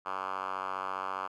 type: tone with band-pass filter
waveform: 5% pulse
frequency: 94.8 Hz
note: F#2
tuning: 43 cents sharp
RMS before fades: -36 dBFS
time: 0.05-1.28 s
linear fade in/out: 20 ms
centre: 1200 Hz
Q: 2.9
effects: none